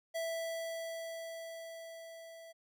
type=tone with level ramp; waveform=square; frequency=659.3 Hz; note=E5; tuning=in tune; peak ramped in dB=-35 to -51 dBFS; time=0.14-2.53 s; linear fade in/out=20 ms; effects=none